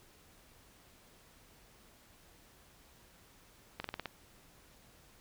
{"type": "slowing click train", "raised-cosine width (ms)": 0.3, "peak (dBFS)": -22, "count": 6, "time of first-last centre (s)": [3.8, 4.057], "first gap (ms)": 43, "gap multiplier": 1.09, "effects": ["pink hiss -62 dBFS RMS until 5.2 s"]}